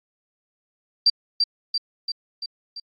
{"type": "tone with echo", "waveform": "sine", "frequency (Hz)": 4699, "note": "D8", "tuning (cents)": 0, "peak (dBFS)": -12, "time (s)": [1.06, 1.1], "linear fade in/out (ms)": 5, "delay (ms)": 340, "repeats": 5, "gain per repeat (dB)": -4, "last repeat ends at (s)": 2.8, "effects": ["AAC 64 kbps"]}